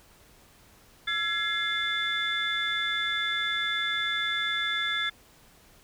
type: tone cluster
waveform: sine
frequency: 1348 / 1680 / 2103 / 3493 Hz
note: E6 / G#6 / C7 / A7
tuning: +38 / +19 / +8 / -13 cents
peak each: -34 / -30 / -32 / -29 dBFS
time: 1.07-5.1 s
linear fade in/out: 10 ms
effects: tanh soft clip ceiling -18 dBFS + pink hiss -57 dBFS RMS until 5.83 s